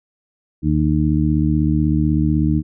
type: harmonic tone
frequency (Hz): 76.1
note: D#2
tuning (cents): -38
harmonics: 1 / 2 / 3 / 4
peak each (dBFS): -20 / -18 / -21 / -19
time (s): 0.62-2.63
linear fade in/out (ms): 50
effects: none